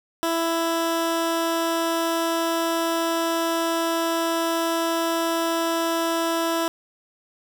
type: tone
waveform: 15% pulse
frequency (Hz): 331.6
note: E4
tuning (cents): +10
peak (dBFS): -15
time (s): 0.23-6.68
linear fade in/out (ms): 0
effects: none